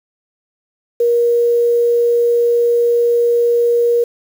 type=tone with quantisation; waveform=sine; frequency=473.8 Hz; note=A#4; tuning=28 cents sharp; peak=-10 dBFS; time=1-4.04 s; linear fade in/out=5 ms; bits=6; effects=none